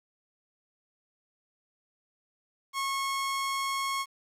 sawtooth tone, 1092 Hz, C#6, 26 cents flat, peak -25 dBFS, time 2.73-4.06 s, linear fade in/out 50 ms, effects low-pass 12000 Hz 12 dB/octave + 10-bit

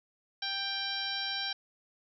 harmonic tone, 787 Hz, G5, 7 cents sharp, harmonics 1 / 2 / 3 / 4 / 5 / 6 / 7, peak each -43 / -39 / -44 / -39 / -37 / -42 / -40 dBFS, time 0.42-1.53 s, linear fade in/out 5 ms, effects none

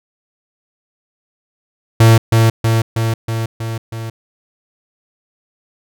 45% pulse tone with echo, 113.3 Hz, A#2, 49 cents flat, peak -5 dBFS, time 2-2.18 s, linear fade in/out 5 ms, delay 320 ms, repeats 6, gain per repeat -3 dB, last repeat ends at 4.1 s, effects none

